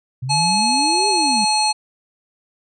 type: exponential two-way sweep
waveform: sine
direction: up then down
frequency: 122.9 to 415.3 to 195.6 Hz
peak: -22 dBFS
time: 0.22-1.45 s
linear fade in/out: 10 ms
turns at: 1.08 s
type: harmonic tone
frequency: 855 Hz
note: A5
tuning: 50 cents flat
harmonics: 1 / 3 / 5 / 7 / 9 / 10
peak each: -18 / -26 / -19 / -29 / -33 / -24 dBFS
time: 0.29-1.73 s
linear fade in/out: 20 ms
effects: none